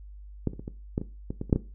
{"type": "clicks", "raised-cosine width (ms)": 3, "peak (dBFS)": [-12, -27, -25, -22, -13, -21, -19, -18, -26, -6, -13], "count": 11, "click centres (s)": [0.473, 0.534, 0.595, 0.679, 0.979, 1.015, 1.305, 1.414, 1.497, 1.528, 1.56], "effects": ["noise-tail reverb RT60 0.3 s tail -17 dB re dry", "added 50 Hz sine -42 dBFS peak until 1.74 s"]}